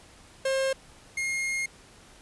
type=tone pair in turn; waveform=45% pulse; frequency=534 / 2140 Hz; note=C5 / C7; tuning=+35 / +38 cents; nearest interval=2 octaves; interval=2403 cents; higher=second; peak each=-24 / -27 dBFS; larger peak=first; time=0.45-0.73 / 1.17-1.66 s; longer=second; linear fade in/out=5 ms; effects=pink hiss -53 dBFS RMS until 2.21 s + resampled to 24000 Hz